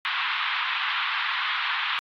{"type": "band-pass noise", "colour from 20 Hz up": "pink", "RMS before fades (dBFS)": -27, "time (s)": [0.05, 1.99], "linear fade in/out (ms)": 0, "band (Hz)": [1000, 3700], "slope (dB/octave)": 48, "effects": ["AAC 48 kbps"]}